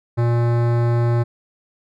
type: tone with hard clipping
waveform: sine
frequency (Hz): 118.5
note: A#2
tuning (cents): +29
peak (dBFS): -17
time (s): 0.17-1.24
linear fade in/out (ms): 20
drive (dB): 18
effects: none